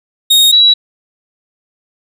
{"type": "tone pair in turn", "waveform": ["40% pulse", "sine"], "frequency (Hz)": [3730, 3902], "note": ["A#7", "B7"], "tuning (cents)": [0, -22], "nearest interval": "minor second", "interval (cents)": 78, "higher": "second", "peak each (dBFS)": -4, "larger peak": "neither", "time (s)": [[0.3, 0.52], [0.52, 0.74]], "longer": "neither", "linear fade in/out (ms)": 10, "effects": []}